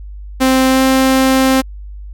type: tone with pitch glide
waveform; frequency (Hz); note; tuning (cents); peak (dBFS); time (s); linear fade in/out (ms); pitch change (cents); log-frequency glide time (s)
sawtooth; 261.6 to 263.7; C4 to C4; 0 to +14; -5; 0.4-1.62; 20; +14; 0.68-0.82
effects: added 50 Hz sine -27 dBFS peak until 2.13 s